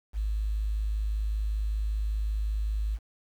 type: tone with quantisation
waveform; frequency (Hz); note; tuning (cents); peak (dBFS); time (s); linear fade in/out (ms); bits
sine; 52.6; G#1; +23; -26; 0.13-2.99; 50; 9
effects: none